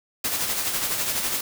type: noise with tremolo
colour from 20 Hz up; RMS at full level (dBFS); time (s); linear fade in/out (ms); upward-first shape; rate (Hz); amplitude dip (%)
white; -24; 0.24-1.41; 5; sine; 12; 45
effects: none